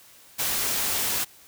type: noise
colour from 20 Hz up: white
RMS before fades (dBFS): -26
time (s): 0.38-1.25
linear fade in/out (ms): 20
effects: white hiss -52 dBFS RMS until 1.47 s